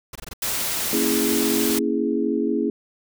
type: noise bursts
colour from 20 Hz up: pink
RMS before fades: -35 dBFS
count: 5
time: 0.13-0.335 s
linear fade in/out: 5 ms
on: 25 ms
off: 20 ms
type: noise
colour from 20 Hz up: white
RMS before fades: -25 dBFS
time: 0.42-1.79 s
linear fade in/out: 5 ms
type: chord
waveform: sine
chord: A# half-diminished seventh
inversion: none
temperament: equal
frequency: 233.1 / 277.2 / 329.6 / 415.3 Hz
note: A#3 / C#4 / E4 / G#4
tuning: 0 / 0 / 0 / 0 cents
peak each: -25 dBFS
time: 0.93-2.7 s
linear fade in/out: 2 ms
effects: none